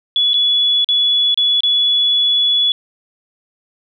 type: tone with dropouts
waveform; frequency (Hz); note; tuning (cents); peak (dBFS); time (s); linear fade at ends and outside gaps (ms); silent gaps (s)
sine; 3408; G#7; +44; -11; 0.16-2.72; 1; 0.334-0.341 / 0.845-0.888 / 1.344-1.375 / 1.606-1.634
effects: none